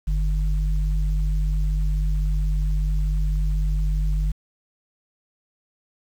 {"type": "tone pair together", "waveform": "sine", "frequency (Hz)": [47.77, 151.4], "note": ["G1", "D#3"], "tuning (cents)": [-44, -47], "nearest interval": "octave + minor sixth", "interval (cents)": 1997, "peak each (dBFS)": [-19, -29], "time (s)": [0.07, 4.32], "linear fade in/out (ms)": 10, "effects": ["8-bit"]}